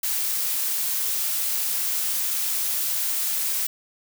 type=noise; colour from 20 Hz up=blue; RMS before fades=-25 dBFS; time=0.03-3.67 s; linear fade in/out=5 ms; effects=none